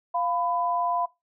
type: tone pair together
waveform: sine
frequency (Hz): 698.6 / 1000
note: F5 / B5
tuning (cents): 0 / +21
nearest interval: tritone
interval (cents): 621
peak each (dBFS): -26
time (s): 0.14-1.06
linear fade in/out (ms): 10
effects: noise-tail reverb RT60 0.2 s tail -20 dB re dry